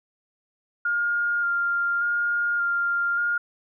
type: tone with vibrato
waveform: sine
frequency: 1407 Hz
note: F6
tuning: 12 cents sharp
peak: -21 dBFS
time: 0.85-3.38 s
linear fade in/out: 5 ms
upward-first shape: square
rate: 0.86 Hz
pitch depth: 13 cents each way
effects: none